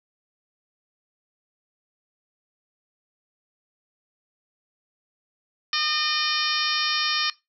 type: harmonic tone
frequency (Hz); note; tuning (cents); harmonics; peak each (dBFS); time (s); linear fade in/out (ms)
609; D#5; -37; 2 / 3 / 4 / 5 / 6 / 7 / 8 / 9; -30 / -30 / -30 / -30 / -30 / -30 / -30 / -30; 5.73-7.3; 2
effects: noise-tail reverb RT60 0.2 s tail -19 dB re dry